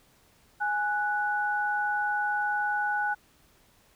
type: tone pair together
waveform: sine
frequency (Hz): 830.6 / 1480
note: G#5 / F#6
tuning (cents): 0 / 0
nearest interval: minor seventh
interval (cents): 1000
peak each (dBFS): -28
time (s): 0.6-3.15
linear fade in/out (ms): 20
effects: pink hiss -62 dBFS RMS until 3.95 s